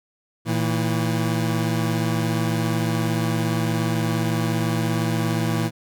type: tone pair together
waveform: 25% pulse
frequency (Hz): 114.03 / 162.4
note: A#2 / E3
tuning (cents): -38 / -26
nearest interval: tritone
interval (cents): 612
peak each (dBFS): -19 / -20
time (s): 0.45-5.71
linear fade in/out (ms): 50
effects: none